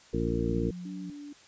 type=harmonic tone; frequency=57.4 Hz; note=A#1; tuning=26 cents flat; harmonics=1 / 2 / 3 / 4 / 5 / 6 / 8; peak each=-34 / -34 / -34 / -34 / -34 / -34 / -34 dBFS; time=0.13-0.71 s; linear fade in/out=10 ms
type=tone with vibrato; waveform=sine; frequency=181.3 Hz; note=F#3; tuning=35 cents flat; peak=-37 dBFS; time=0.49-1.1 s; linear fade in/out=0 ms; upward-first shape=square; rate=2.7 Hz; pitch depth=29 cents each way
type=tone; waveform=sine; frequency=290 Hz; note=D4; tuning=22 cents flat; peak=-40 dBFS; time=0.85-1.33 s; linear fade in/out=5 ms
effects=white hiss -56 dBFS RMS until 1.47 s + resampled to 16000 Hz